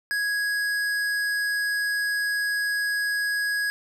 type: tone with tanh clipping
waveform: sine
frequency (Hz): 1661.2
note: G#6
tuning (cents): 0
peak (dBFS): -25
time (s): 0.11-3.7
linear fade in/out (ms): 0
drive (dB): 16
effects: none